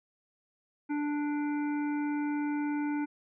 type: harmonic tone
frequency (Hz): 293.9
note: D4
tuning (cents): +1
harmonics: 1 / 3 / 5 / 7 / 8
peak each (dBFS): -29 / -40 / -44 / -49 / -50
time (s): 0.89-3.06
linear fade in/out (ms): 20
effects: none